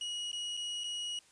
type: tone with dropouts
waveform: 40% pulse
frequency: 2904 Hz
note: F#7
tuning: 33 cents flat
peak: -35 dBFS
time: 0.01-1.19 s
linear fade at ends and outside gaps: 2 ms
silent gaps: 0.316-0.329 / 0.569-0.573 / 0.837-0.841 s
effects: white hiss -63 dBFS RMS until 1.31 s + resampled to 22050 Hz